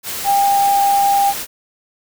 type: tone in noise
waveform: sine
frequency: 799 Hz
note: G5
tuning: 33 cents sharp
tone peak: -11 dBFS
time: 0.24-1.34 s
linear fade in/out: 50 ms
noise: white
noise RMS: -25 dBFS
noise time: 0.03-1.47 s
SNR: +11 dB
effects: none